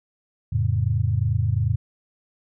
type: chord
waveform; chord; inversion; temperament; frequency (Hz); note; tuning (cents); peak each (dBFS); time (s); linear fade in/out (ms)
sine; F augmented; none; equal; 87.31 / 110 / 138.59; F2 / A2 / C#3; 0 / 0 / 0; -24 / -21 / -26; 0.52-1.76; 10
effects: none